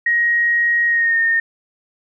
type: tone with pitch glide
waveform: sine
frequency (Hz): 1885 to 1832.4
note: A#6 to A#6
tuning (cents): +19 to -30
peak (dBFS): -13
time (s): 0.06-1.4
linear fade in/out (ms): 5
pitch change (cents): -49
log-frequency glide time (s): 0.86-1.18
effects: none